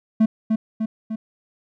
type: tone with echo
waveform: triangle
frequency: 220 Hz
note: A3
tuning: in tune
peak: -10 dBFS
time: 0.2-0.26 s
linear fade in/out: 10 ms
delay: 300 ms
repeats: 3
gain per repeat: -4 dB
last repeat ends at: 1.16 s
effects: none